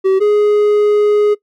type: tone pair in turn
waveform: triangle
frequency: 382.5 / 417 Hz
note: G4 / G#4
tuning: -42 / +7 cents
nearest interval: minor second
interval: 149 cents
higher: second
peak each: -6 dBFS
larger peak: neither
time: 0.04-0.2 / 0.2-1.35 s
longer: second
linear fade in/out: 20 ms
effects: noise-tail reverb RT60 0.1 s tail -21 dB re dry + MP3 96 kbps